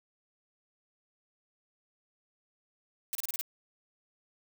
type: noise bursts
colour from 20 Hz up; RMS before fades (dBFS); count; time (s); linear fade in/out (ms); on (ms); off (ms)
blue; -34; 6; 3.13-3.411; 0; 21; 31
effects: none